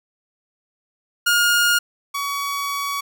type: tone pair in turn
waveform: sawtooth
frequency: 1423 / 1129.4 Hz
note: F6 / C#6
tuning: +32 / +32 cents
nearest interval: major third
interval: 400 cents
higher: first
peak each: -11 / -19 dBFS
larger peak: first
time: 1.26-1.79 / 2.14-3.01 s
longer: second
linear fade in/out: 10 ms
effects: none